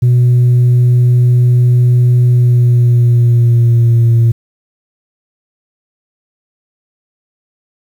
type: tone with pitch glide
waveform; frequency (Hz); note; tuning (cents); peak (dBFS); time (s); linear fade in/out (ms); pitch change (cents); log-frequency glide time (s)
sine; 123 to 116.1; B2 to A#2; -7 to -7; -3; 0.02-4.32; 10; -100; 2.27-4.16
effects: tanh soft clip ceiling -4 dBFS + 7-bit